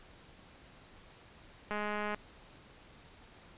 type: click train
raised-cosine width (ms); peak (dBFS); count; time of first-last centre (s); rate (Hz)
0.5; -22; 92; 1.71-2.145; 209
effects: pink hiss -57 dBFS RMS until 3.57 s + resampled to 8000 Hz